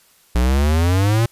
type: exponential sweep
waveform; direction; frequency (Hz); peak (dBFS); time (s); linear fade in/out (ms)
square; up; 58.27 to 118.4; -14; 0.35-1.26; 5
effects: white hiss -54 dBFS RMS until 1.31 s + resampled to 32000 Hz